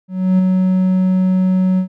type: tone with ADSR envelope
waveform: triangle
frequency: 185.9 Hz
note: F#3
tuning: 8 cents sharp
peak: -6 dBFS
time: 0.08-1.88 s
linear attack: 310 ms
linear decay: 8 ms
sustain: -3 dB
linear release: 96 ms
effects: none